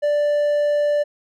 triangle tone, 587.3 Hz, D5, in tune, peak -14 dBFS, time 0.02-1.04 s, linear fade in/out 20 ms, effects none

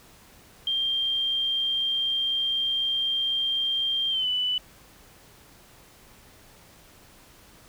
sine tone with pitch glide, 3182 to 2986 Hz, G7 to F#7, +25 to +15 cents, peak -23 dBFS, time 0.67-4.58 s, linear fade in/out 2 ms, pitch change -110 cents, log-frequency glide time 4.1-4.28 s, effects pink hiss -53 dBFS RMS until 7.68 s

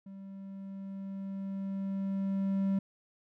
triangle tone with level ramp, 194.7 Hz, G3, 12 cents flat, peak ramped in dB -42 to -24 dBFS, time 0.06-2.79 s, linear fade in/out 5 ms, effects none

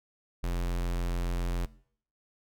square tone, 43.56 Hz, F1, 4 cents flat, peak -29 dBFS, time 0.43-1.66 s, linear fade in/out 10 ms, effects noise-tail reverb RT60 0.6 s tail -20 dB re dry

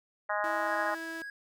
harmonic tone, 207.7 Hz, G#3, in tune, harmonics 3 / 4 / 5 / 6 / 7 / 8 / 9, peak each -34 / -35 / -36 / -37 / -37 / -38 / -39 dBFS, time 0.29-0.95 s, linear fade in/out 10 ms
sawtooth tone, 327 Hz, E4, 14 cents flat, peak -36 dBFS, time 0.44-1.22 s, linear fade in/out 0 ms
triangle tone with vibrato, 1649 Hz, G#6, 13 cents flat, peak -37 dBFS, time 0.67-1.3 s, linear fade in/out 2 ms, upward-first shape triangle, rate 8.7 Hz, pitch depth 8 cents each way
effects none

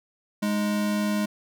square tone pair together, 207.6 / 311.1 Hz, G#3 / D#4, 0 / 0 cents, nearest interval perfect fifth, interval 700 cents, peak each -24 / -34 dBFS, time 0.42-1.26 s, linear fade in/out 10 ms, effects none

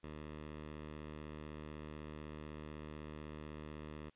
10% pulse tone, 76 Hz, D#2, 40 cents flat, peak -38 dBFS, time 0.03-4.1 s, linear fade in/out 10 ms, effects white hiss -75 dBFS RMS until 4.15 s + resampled to 8000 Hz

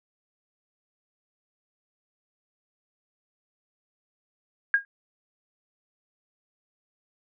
sine tone with exponential decay, 1627 Hz, G#6, 36 cents flat, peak -13 dBFS, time 4.74-4.85 s, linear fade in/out 1 ms, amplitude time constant 23 ms, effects none

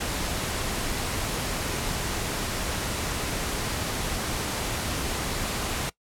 pink noise, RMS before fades -29 dBFS, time 0-5.9 s, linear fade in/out 10 ms, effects noise-tail reverb RT60 0.1 s tail -21 dB re dry + low-pass 12000 Hz 12 dB/octave

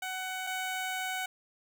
15% pulse tone pair in turn, 748 / 748 Hz, F#5 / F#5, +19 / +19 cents, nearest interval unison, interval 0 cents, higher neither, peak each -28 / -26 dBFS, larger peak second, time 0.02-0.47 / 0.47-1.26 s, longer second, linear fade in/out 5 ms, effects none

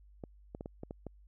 clicks, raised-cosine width 2 ms, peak -28 dBFS, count 7, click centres 0.238 / 0.549 / 0.609 / 0.659 / 0.834 / 0.909 / 1.067 s, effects added 50 Hz sine -56 dBFS peak until 1.27 s

